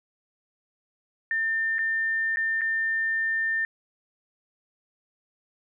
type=tone with dropouts; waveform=sine; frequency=1800 Hz; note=A6; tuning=39 cents sharp; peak=-23 dBFS; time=1.31-3.65 s; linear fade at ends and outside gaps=1 ms; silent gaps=1.784-1.79 / 2.36-2.37 / 2.61-2.616 s; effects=none